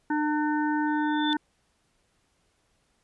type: harmonic tone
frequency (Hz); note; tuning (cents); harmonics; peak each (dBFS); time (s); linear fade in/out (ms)
300; D4; +37; 1 / 3 / 5 / 6; -25 / -29 / -33 / -39; 0.1-1.37; 5
type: tone with exponential growth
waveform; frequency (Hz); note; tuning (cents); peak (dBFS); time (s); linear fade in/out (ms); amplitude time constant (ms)
sine; 3530; A7; +5; -25; 0.87-1.33; 0; 100
effects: pink hiss -70 dBFS RMS until 3.03 s + resampled to 24000 Hz